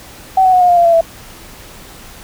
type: tone with pitch steps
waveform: sine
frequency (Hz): 760 / 745.2 / 730.7 / 716.5 / 702.6 / 688.9 / 675.5 / 662.4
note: F#5 / F#5 / F#5 / F5 / F5 / F5 / E5 / E5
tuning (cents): +46 / +12 / -22 / +44 / +10 / -24 / +42 / +8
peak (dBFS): -6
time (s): 0.37-1.01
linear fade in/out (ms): 5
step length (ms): 80
effects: pink hiss -36 dBFS RMS until 2.23 s